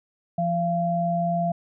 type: tone pair together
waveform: sine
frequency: 171.5 / 686 Hz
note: F3 / F5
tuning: -31 / -31 cents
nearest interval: 2 octaves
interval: 2400 cents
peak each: -25 / -23 dBFS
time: 0.38-1.52 s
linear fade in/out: 5 ms
effects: none

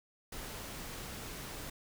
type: noise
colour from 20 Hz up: pink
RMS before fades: -44 dBFS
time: 0.32-1.7 s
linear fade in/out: 5 ms
effects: none

